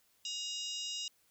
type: harmonic tone with a mistuned harmonic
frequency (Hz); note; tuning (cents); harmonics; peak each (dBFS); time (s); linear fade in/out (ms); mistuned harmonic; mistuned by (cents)
950; A#5; +33; 3 / 4 / 5 / 6 / 7 / 8; -41 / -43 / -45 / -47 / -48 / -49; 0.25-1.08; 2; 5; +93
effects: white hiss -71 dBFS RMS until 1.3 s